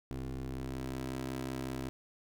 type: ring-modulated tone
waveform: 20% pulse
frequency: 65.41 Hz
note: C2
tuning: in tune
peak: -29 dBFS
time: 0.11-1.89 s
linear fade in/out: 0 ms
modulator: 196 Hz
effects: none